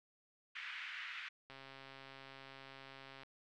white band-pass noise, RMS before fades -47 dBFS, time 0.55-1.29 s, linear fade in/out 10 ms, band 1500 to 2600 Hz, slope 24 dB/octave
click train, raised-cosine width 0.3 ms, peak -37 dBFS, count 235, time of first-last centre 1.5-3.233 s, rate 135 Hz
effects none

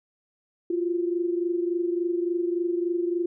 sine tone pair together, 344.3 / 367.8 Hz, F4 / F#4, -25 / -10 cents, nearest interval minor second, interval 115 cents, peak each -24 / -30 dBFS, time 0.7-3.26 s, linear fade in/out 5 ms, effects none

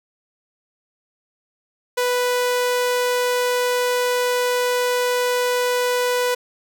sawtooth tone, 493.9 Hz, B4, in tune, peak -14 dBFS, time 1.97-6.35 s, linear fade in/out 10 ms, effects none

